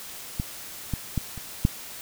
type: clicks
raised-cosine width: 5 ms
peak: -14 / -14 / -12 / -25 / -6 dBFS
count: 5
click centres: 0.399 / 0.937 / 1.177 / 1.377 / 1.651 s
effects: white hiss -40 dBFS RMS until 2.01 s